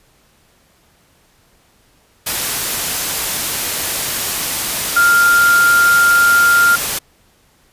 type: tone in noise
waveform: sine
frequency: 1396.9 Hz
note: F6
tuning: in tune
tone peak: -8 dBFS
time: 4.96-6.76 s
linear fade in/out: 10 ms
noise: white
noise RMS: -19 dBFS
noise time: 2.26-6.99 s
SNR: +8 dB
effects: pink hiss -54 dBFS RMS until 7.72 s + resampled to 32000 Hz